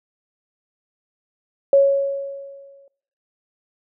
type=tone with exponential decay; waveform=sine; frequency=554 Hz; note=C#5; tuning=1 cent flat; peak=-8 dBFS; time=1.73-2.88 s; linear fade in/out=2 ms; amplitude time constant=250 ms; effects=noise-tail reverb RT60 0.7 s tail -22 dB re dry